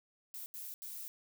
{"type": "noise bursts at uneven times", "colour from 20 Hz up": "violet", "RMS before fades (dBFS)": -45, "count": 3, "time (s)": [[0.34, 0.46], [0.54, 0.74], [0.82, 1.08]], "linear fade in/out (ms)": 0, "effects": []}